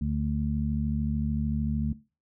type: harmonic tone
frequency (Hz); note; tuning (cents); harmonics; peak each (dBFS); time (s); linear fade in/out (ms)
73.42; D2; 0; 1 / 2 / 3; -30 / -30 / -30; 0.01-1.93; 5
effects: noise-tail reverb RT60 0.3 s tail -17 dB re dry